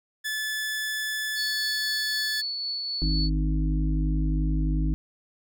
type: tone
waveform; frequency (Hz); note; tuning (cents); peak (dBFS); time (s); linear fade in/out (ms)
sawtooth; 1732; A6; -28; -24; 0.24-2.42; 20
type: tone with tremolo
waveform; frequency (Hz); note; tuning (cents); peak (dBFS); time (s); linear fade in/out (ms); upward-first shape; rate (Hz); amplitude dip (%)
sine; 4435; C#8; 0; -27; 1.35-3.3; 50; triangle; 3.9; 25
type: harmonic tone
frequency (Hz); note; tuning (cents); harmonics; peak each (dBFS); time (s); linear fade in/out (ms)
51.5; G#1; -14; 1 / 3 / 5 / 6; -23 / -29 / -33 / -33; 3.02-4.94; 0
effects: none